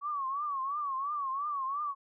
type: tone with vibrato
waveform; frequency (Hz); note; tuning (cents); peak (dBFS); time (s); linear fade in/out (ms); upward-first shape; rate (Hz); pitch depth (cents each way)
sine; 1124; C#6; +24; -31; 0.01-1.95; 50; triangle; 2.9; 140
effects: none